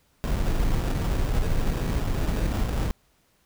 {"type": "noise with sample-and-hold", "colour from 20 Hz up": "brown", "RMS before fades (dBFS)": -24, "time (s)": [0.24, 2.91], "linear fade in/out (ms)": 0, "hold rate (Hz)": 2100, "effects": ["pink hiss -65 dBFS RMS until 3.45 s"]}